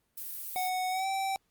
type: noise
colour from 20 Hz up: violet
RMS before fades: -39 dBFS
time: 0.17-0.69 s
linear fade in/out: 10 ms
type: tone with pitch glide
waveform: square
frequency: 740 to 774.6 Hz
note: F#5 to G5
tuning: 0 to -21 cents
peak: -30 dBFS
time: 0.56-1.36 s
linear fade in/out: 0 ms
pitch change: +79 cents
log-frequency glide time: 0.9-1.07 s
effects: pink hiss -75 dBFS RMS until 1.5 s + Opus 32 kbps